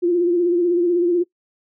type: tone with vibrato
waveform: sine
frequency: 348.9 Hz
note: F4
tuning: 2 cents flat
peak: -14 dBFS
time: 0.02-1.24 s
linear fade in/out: 20 ms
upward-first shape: sine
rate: 16 Hz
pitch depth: 51 cents each way
effects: noise-tail reverb RT60 0.1 s tail -21 dB re dry